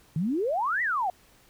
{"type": "exponential two-way sweep", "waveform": "sine", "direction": "up then down", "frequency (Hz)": [146.83, 2019, 694], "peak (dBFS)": -24, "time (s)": [0.16, 1.1], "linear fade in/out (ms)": 2, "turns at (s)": 0.82, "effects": ["pink hiss -59 dBFS RMS until 1.49 s"]}